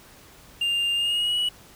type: tone with pitch glide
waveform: triangle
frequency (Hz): 2800 to 2931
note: F7 to F#7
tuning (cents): +4 to -17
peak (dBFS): -20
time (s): 0.61-1.49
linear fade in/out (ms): 5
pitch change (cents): +79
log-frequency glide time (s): 0.95-1.37
effects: pink hiss -50 dBFS RMS until 1.75 s